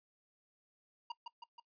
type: tone with echo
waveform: square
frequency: 943 Hz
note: A#5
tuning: 20 cents sharp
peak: -39 dBFS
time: 1.1-1.12 s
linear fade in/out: 5 ms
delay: 160 ms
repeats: 3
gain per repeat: -4 dB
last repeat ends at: 1.6 s
effects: noise-tail reverb RT60 0.1 s tail -21 dB re dry + resampled to 11025 Hz